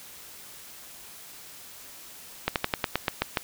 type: slowing click train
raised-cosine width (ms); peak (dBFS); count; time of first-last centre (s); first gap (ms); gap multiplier
0.3; -7; 9; 2.48-3.372; 78; 1.1
effects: white hiss -46 dBFS RMS until 3.43 s